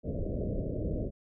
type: low-pass noise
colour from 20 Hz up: pink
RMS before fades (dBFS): -33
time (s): 0.03-1.11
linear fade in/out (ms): 50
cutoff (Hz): 630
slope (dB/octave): 96
effects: none